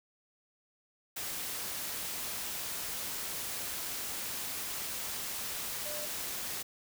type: tone in noise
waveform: sine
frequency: 598 Hz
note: D5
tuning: 31 cents sharp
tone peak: -42 dBFS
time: 5.85-6.06 s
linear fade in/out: 10 ms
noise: white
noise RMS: -38 dBFS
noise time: 1.16-6.63 s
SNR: -7 dB
effects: none